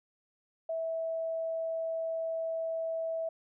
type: tone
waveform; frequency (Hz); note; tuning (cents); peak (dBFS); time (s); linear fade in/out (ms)
sine; 653; E5; -17; -31; 0.69-3.29; 5
effects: none